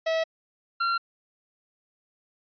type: tone pair in turn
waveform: 45% pulse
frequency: 648 / 1373.1 Hz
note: E5 / F6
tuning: -30 / -30 cents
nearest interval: octave + minor second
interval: 1300 cents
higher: second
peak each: -23 dBFS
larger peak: neither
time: 0.06-0.24 / 0.8-0.98 s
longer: neither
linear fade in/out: 10 ms
effects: resampled to 11025 Hz